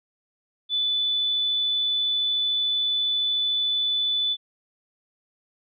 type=tone; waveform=sine; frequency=3487 Hz; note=A7; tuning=16 cents flat; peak=-21 dBFS; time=0.69-4.37 s; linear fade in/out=50 ms; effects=none